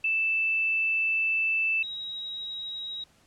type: tone pair in turn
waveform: sine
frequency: 2643 / 3822 Hz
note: E7 / A#7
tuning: +4 / +43 cents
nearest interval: tritone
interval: 639 cents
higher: second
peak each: -23 / -33 dBFS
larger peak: first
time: 0.04-1.83 / 1.83-3.04 s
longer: first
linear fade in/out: 5 ms
effects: pink hiss -62 dBFS RMS until 3.26 s + low-pass 10000 Hz 12 dB/octave